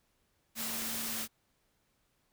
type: tone in noise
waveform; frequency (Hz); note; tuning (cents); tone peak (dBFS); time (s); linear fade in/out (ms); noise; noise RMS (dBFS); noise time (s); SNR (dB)
sine; 225.3; A3; +41; -45; 0.55-1.28; 50; white; -37; 0.55-1.28; -11
effects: pink hiss -75 dBFS RMS until 2.32 s